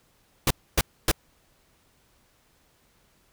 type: noise bursts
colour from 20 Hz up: pink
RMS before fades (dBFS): -20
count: 3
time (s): 0.47-1.115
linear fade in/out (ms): 2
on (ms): 35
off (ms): 270
effects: pink hiss -64 dBFS RMS until 3.32 s